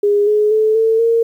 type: tone with pitch steps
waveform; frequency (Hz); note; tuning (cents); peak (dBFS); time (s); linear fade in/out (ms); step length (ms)
sine; 410 / 422 / 434.4 / 447.1 / 460.2; G#4 / G#4 / A4 / A4 / A#4; -22 / +28 / -22 / +28 / -22; -10; 0.03-1.23; 5; 240
effects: 8-bit